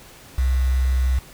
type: tone with quantisation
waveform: sine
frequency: 64.2 Hz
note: C2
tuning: 32 cents flat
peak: -16 dBFS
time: 0.38-1.19 s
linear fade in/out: 5 ms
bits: 6
effects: pink hiss -45 dBFS RMS until 1.33 s